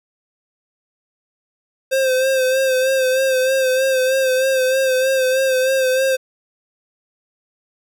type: tone with vibrato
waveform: square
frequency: 523.3 Hz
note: C5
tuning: in tune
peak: -15 dBFS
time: 1.91-6.17 s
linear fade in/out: 20 ms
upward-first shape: sine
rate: 3.2 Hz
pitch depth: 38 cents each way
effects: none